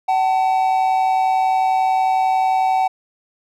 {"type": "tone pair together", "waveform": "triangle", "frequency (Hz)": [757.9, 889], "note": ["F#5", "A5"], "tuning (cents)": [41, 18], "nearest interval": "minor third", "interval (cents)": 277, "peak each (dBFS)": [-13, -20], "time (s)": [0.08, 2.88], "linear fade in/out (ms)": 10, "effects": []}